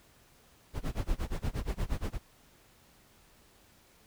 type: noise with tremolo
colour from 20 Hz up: brown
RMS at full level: -29 dBFS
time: 0.73-2.19 s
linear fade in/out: 50 ms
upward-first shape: sine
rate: 8.5 Hz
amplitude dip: 100%
effects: pink hiss -62 dBFS RMS until 4.06 s